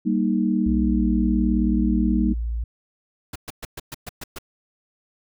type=chord; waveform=sine; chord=Eb major; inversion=first; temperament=just; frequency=194.45 / 233.3 / 311.1 Hz; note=G3 / Bb3 / Eb4; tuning=-14 / +2 / 0 cents; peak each=-22 / -22 / -24 dBFS; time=0.05-2.34 s; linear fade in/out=20 ms
type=tone with pitch glide; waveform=sine; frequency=63.6 to 57.32 Hz; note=C2 to A#1; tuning=-48 to -28 cents; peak=-23 dBFS; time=0.66-2.64 s; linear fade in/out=5 ms; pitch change=-180 cents; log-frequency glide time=0.76-1.03 s
type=noise bursts; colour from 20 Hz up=pink; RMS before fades=-33 dBFS; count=8; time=3.33-4.386 s; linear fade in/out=5 ms; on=27 ms; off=120 ms
effects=none